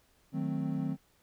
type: chord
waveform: triangle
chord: D# diminished seventh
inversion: none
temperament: equal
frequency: 155.56 / 185 / 220 / 261.6 Hz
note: D#3 / F#3 / A3 / C4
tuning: 0 / 0 / 0 / 0 cents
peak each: -33 / -35 / -37 / -33 dBFS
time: 0.32-0.97 s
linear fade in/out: 50 ms
effects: pink hiss -68 dBFS RMS until 1.22 s